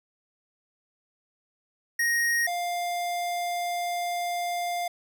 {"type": "tone pair in turn", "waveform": "square", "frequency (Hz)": [1872, 701.2], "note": ["A#6", "F5"], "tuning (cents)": [7, 7], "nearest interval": "octave + perfect fourth", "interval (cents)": 1700, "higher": "first", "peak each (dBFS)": [-23, -28], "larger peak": "first", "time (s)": [[1.99, 2.47], [2.47, 4.88]], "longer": "second", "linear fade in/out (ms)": 5, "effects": ["10-bit"]}